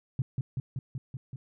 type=tone with echo; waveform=sine; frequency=128.8 Hz; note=C3; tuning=27 cents flat; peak=-24 dBFS; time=0.19-0.22 s; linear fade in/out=2 ms; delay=190 ms; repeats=6; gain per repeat=-2 dB; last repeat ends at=1.36 s; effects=none